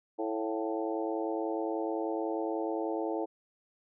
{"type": "harmonic tone with a mistuned harmonic", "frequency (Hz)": 110, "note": "A2", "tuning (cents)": 0, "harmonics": [3, 4, 5, 6, 7, 8], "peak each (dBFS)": [-34, -36, -38, -40, -41, -42], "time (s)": [0.18, 3.26], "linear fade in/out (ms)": 20, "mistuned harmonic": 6, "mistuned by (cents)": 61, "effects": []}